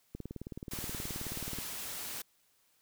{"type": "click train", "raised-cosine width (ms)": 3, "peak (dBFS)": -28, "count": 28, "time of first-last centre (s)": [0.15, 1.586], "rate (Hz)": 18.8}
{"type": "noise", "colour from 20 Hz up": "white", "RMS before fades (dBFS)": -41, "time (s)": [0.71, 2.22], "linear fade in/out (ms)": 5}
{"effects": ["white hiss -71 dBFS RMS until 2.81 s"]}